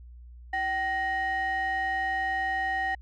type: ring-modulated tone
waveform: triangle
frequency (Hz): 551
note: C#5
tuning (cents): -11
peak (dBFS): -21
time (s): 0.53-2.95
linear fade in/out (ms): 5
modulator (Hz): 1320
effects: added 60 Hz sine -44 dBFS peak until 3.01 s